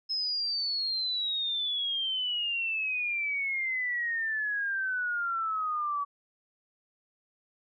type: exponential sweep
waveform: sine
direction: down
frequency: 5180 to 1135 Hz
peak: -28 dBFS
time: 0.09-6.05 s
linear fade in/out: 20 ms
effects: none